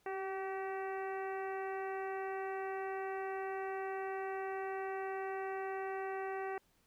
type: harmonic tone with a mistuned harmonic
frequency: 383.1 Hz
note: G4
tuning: 40 cents flat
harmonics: 1 / 2 / 3 / 4 / 5 / 6 / 7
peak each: -40 / -42 / -49 / -50 / -49 / -57 / -58 dBFS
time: 0.06-6.58 s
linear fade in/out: 2 ms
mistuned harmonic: 1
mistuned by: +19 cents
effects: pink hiss -73 dBFS RMS until 6.86 s